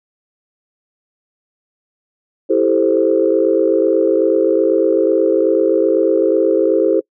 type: chord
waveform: sine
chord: A minor seventh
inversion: second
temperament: equal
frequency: 329.6 / 392 / 440 / 523.3 Hz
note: E4 / G4 / A4 / C5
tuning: 0 / 0 / 0 / 0 cents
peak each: -16 dBFS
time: 2.49-7.01 s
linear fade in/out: 20 ms
effects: noise-tail reverb RT60 0.1 s tail -25 dB re dry + tanh soft clip ceiling 0 dBFS